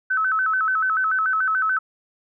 sine tone with vibrato, 1404 Hz, F6, 9 cents sharp, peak -18 dBFS, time 0.1-1.79 s, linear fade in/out 10 ms, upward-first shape square, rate 6.9 Hz, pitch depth 140 cents each way, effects none

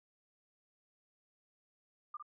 sine tone with echo, 1200 Hz, D6, 37 cents sharp, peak -40 dBFS, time 2.14-2.17 s, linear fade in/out 5 ms, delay 56 ms, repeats 1, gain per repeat -5 dB, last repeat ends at 2.226 s, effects none

